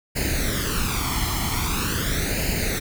pink noise with flanger, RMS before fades -24 dBFS, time 0.15-2.8 s, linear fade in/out 20 ms, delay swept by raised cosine 0.43 to 0.96 ms, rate 0.43 Hz, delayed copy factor +0.75, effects none

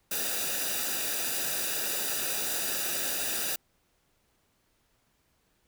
white noise with comb filter, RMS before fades -31 dBFS, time 0.11-3.56 s, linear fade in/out 5 ms, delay 0.93 ms, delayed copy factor -0.7, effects pink hiss -71 dBFS RMS until 5.67 s

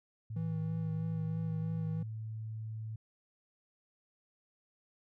sine tone, 110 Hz, A2, in tune, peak -38 dBFS, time 0.3-2.96 s, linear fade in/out 5 ms
triangle tone with vibrato, 161.9 Hz, E3, 31 cents flat, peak -32 dBFS, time 0.36-2.03 s, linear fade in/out 5 ms, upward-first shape sine, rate 3.1 Hz, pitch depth 21 cents each way
effects none

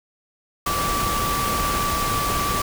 sine tone in noise, 1159 Hz, D6, 23 cents flat, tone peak -23 dBFS, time 0.66-2.62 s, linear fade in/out 5 ms, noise pink, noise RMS -25 dBFS, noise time 0.66-2.62 s, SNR -1 dB, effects none

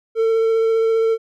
triangle tone with vibrato, 450 Hz, A4, 39 cents sharp, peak -12 dBFS, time 0.15-1.18 s, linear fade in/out 50 ms, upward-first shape sine, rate 15 Hz, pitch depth 11 cents each way, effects none

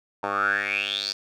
10% pulse tone with band-pass filter sweep, 100.1 Hz, G2, 37 cents sharp, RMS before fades -26 dBFS, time 0.23-1.13 s, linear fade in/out 5 ms, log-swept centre 930 to 4900 Hz, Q 8.9, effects none

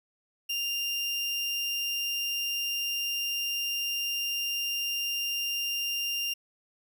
30% pulse tone, 2794 Hz, F7, in tune, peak -26 dBFS, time 0.49-6.34 s, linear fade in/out 10 ms, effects none

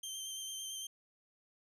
20% pulse tone with vibrato, 3136 Hz, G7, in tune, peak -35 dBFS, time 0.03-0.87 s, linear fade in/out 5 ms, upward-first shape square, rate 8.9 Hz, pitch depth 16 cents each way, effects none

